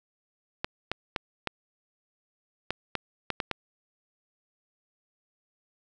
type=clicks; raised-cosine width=0.3 ms; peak=-12 dBFS; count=9; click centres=0.645 / 0.916 / 1.162 / 1.473 / 2.706 / 2.953 / 3.303 / 3.402 / 3.513 s; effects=none